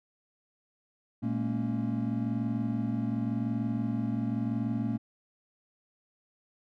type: tone cluster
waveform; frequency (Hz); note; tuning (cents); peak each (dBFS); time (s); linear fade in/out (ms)
triangle; 117 / 210.3 / 231.2 / 277; A#2 / G#3 / A#3 / C#4; +7 / +22 / -14 / -1; -32 / -33 / -30 / -33; 1.22-4.98; 20
effects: none